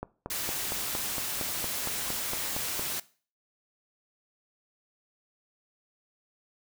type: click train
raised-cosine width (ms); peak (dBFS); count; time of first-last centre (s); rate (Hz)
1; -20; 13; 0.03-2.795; 4.34
type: noise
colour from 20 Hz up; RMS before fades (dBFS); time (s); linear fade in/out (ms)
white; -33; 0.3-3; 5
effects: noise-tail reverb RT60 0.4 s tail -19 dB re dry